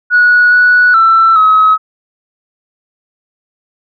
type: tone with pitch steps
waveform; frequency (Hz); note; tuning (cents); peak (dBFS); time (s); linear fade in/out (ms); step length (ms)
sine; 1462 / 1472 / 1335 / 1278; F#6 / F#6 / E6 / D#6; -21 / -9 / +22 / +46; -3; 0.1-1.78; 50; 420
effects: tanh soft clip ceiling 0 dBFS